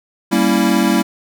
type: chord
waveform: square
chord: G diminished seventh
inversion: none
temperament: equal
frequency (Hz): 196 / 233.1 / 277.2 / 329.6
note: G3 / Bb3 / Db4 / Fb4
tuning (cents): 0 / 0 / 0 / 0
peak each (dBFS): -18 / -18 / -20 / -18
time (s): 0.31-1.03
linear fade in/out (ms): 20
effects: none